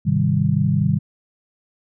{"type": "chord", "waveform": "sine", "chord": "Ab major seventh", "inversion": "none", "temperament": "equal", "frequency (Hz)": [103.83, 130.81, 155.56, 196], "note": ["Ab2", "C3", "Eb3", "G3"], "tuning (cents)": [0, 0, 0, 0], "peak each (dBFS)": [-23, -21, -19, -21], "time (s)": [0.05, 0.99], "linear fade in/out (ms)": 20, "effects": []}